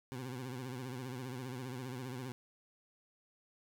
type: tone with vibrato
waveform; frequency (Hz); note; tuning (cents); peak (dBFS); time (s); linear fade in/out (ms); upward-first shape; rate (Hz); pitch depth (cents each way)
20% pulse; 127.4; C3; -46; -36; 0.12-2.32; 0; sine; 15; 94
effects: none